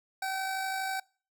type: tone with amplitude modulation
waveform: 25% pulse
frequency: 767 Hz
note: G5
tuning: 38 cents flat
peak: -26 dBFS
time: 0.22-1 s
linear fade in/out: 5 ms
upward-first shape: sine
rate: 52.2 Hz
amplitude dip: 30%
effects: noise-tail reverb RT60 0.4 s tail -25 dB re dry